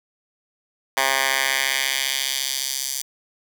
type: tone with high-pass filter sweep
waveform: 10% pulse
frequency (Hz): 134.6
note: C3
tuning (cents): +49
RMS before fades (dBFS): -23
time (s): 0.97-3.02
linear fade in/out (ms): 2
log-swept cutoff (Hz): 1100 to 6100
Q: 1.2
effects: none